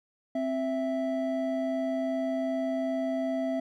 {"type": "tone pair together", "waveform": "triangle", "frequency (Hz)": [262.6, 660], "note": ["C4", "E5"], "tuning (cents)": [6, 2], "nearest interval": "octave + major third", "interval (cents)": 1596, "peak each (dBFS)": -28, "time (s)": [0.35, 3.6], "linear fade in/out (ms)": 5, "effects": []}